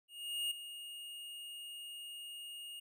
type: tone with ADSR envelope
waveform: square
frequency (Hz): 2850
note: F7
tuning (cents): +34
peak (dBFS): -34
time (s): 0.08-2.8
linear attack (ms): 430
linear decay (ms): 8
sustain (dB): -12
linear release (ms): 9
effects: none